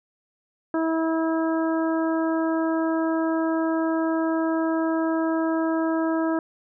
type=harmonic tone; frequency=324 Hz; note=E4; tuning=30 cents flat; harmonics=1 / 2 / 3 / 4 / 5; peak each=-22 / -28 / -32 / -34 / -36 dBFS; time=0.74-6.39 s; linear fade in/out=2 ms; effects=none